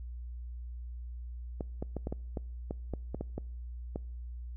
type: clicks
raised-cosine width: 2 ms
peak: -22 dBFS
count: 12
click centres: 1.608 / 1.825 / 1.967 / 2.071 / 2.125 / 2.372 / 2.709 / 2.937 / 3.146 / 3.21 / 3.38 / 3.959 s
effects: noise-tail reverb RT60 0.7 s tail -26 dB re dry + added 60 Hz sine -39 dBFS peak until 4.56 s